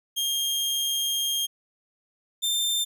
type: tone pair in turn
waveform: sawtooth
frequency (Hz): 3221 / 3588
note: G7 / A7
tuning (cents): +46 / +33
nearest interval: major second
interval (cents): 187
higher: second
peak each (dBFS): -21 / -20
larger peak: second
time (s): 0.16-1.47 / 2.42-2.85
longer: first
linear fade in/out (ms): 20
effects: none